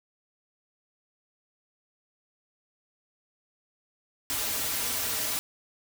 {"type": "noise with comb filter", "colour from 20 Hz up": "white", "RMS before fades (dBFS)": -30, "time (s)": [4.3, 5.39], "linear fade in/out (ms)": 0, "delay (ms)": 5.5, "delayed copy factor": -0.95, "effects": []}